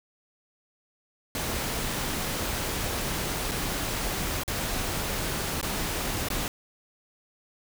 pink noise with dropouts, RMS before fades -30 dBFS, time 1.35-6.48 s, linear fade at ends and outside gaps 1 ms, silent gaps 3.513-3.517 / 4.435-4.478 / 5.613-5.628 / 6.286-6.302 s, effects none

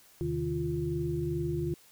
sine tone cluster, 78.9 / 129.6 / 152.1 / 347.2 Hz, D#2 / C3 / D#3 / F4, +25 / -16 / -39 / -10 cents, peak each -38 / -39 / -33 / -32 dBFS, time 0.21-1.74 s, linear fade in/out 0 ms, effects white hiss -59 dBFS RMS until 1.91 s

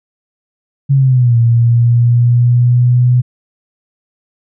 sine linear two-way sweep, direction down then up, 140 to 116.54 to 124.5 Hz, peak -6 dBFS, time 0.89-3.22 s, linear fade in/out 20 ms, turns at 1.37 s, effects none

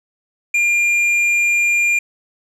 triangle tone with tanh clipping, 2400 Hz, D7, 37 cents sharp, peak -14 dBFS, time 0.54-1.99 s, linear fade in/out 5 ms, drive 10 dB, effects none

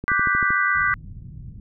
click train, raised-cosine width 3 ms, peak -18 dBFS, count 7, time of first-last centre 0.04-0.505 s, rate 12.9 Hz
sine chord, G major seventh, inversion second, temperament equal, 1174.7 / 1480 / 1568 / 1975.5 Hz, D6 / F#6 / G6 / B6, 0 / 0 / 0 / 0 cents, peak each -23 dBFS, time 0.08-0.94 s, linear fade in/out 0 ms
white low-pass noise, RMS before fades -38 dBFS, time 0.75-1.6 s, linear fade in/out 2 ms, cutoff 150 Hz, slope 24 dB/octave
effects none

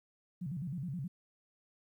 sine tone with vibrato, 155.56 Hz, D#3, in tune, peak -36 dBFS, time 0.41-1.08 s, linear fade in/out 10 ms, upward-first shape square, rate 9.5 Hz, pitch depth 240 cents each way, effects 12-bit

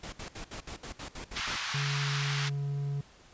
pink noise bursts, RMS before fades -41 dBFS, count 10, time 0.03-1.565 s, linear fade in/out 5 ms, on 95 ms, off 65 ms
pink band-pass noise, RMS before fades -35 dBFS, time 1.35-2.5 s, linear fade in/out 20 ms, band 1100 to 5800 Hz, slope 24 dB/octave
triangle tone, 141.3 Hz, C#3, 34 cents sharp, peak -28 dBFS, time 1.74-3.01 s, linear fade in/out 5 ms
effects pink hiss -57 dBFS RMS until 3.33 s + resampled to 16000 Hz

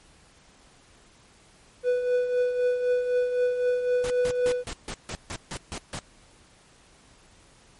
triangle tone with tremolo, 495 Hz, B4, 4 cents sharp, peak -17 dBFS, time 1.83-4.64 s, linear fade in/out 50 ms, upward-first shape triangle, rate 3.9 Hz, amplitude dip 60%
pink noise bursts, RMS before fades -34 dBFS, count 10, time 4.04-5.99 s, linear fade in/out 0 ms, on 60 ms, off 150 ms
effects pink hiss -56 dBFS RMS until 7.79 s + MP3 48 kbps

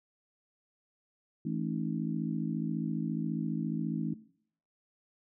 harmonic tone with a mistuned harmonic, 54.6 Hz, A1, 13 cents flat, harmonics 3 / 4 / 5 / 6, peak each -35 / -35 / -38 / -39 dBFS, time 1.45-4.14 s, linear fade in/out 5 ms, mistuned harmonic 6, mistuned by -69 cents, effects noise-tail reverb RT60 0.6 s tail -18 dB re dry

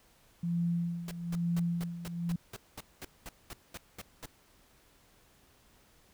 sine tone with tremolo, 171.1 Hz, F3, 35 cents flat, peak -27 dBFS, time 0.43-2.36 s, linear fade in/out 5 ms, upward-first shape sine, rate 1.1 Hz, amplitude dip 75%
pink noise bursts, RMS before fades -43 dBFS, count 14, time 1.08-4.258 s, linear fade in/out 2 ms, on 32 ms, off 210 ms
effects pink hiss -64 dBFS RMS until 6.13 s

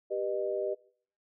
sine chord, G augmented, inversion none, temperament just, 392 / 490 / 612.5 Hz, G4 / B4 / D#5, 0 / -14 / -27 cents, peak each -33 / -36 / -33 dBFS, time 0.1-0.75 s, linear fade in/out 20 ms, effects noise-tail reverb RT60 0.5 s tail -20 dB re dry

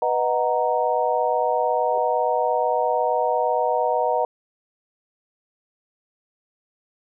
sine chord, B major seventh, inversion none, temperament equal, 493.9 / 622.3 / 740 / 932.3 Hz, B4 / D#5 / F#5 / A#5, 0 / 0 / 0 / 0 cents, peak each -24 dBFS, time 0.02-4.25 s, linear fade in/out 2 ms
sine tone with exponential growth, 413.4 Hz, G#4, 8 cents flat, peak -32 dBFS, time 1.79-1.98 s, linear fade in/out 1 ms, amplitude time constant 41 ms
effects none

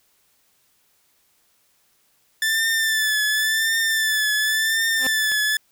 sawtooth tone with vibrato, 1760 Hz, A6, in tune, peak -15 dBFS, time 2.42-5.57 s, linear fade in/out 2 ms, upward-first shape triangle, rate 0.92 Hz, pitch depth 53 cents each way
15% pulse tone with exponential growth, 261.6 Hz, C4, in tune, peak -18 dBFS, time 4.94-5.07 s, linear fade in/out 0 ms, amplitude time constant 27 ms
click, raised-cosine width 0.3 ms, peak -19 dBFS, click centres 5.318 s
effects white hiss -63 dBFS RMS until 5.71 s

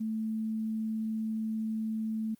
sine tone, 220 Hz, A3, in tune, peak -30 dBFS, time 0-2.35 s, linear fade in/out 10 ms, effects white hiss -67 dBFS RMS until 2.39 s + Opus 32 kbps

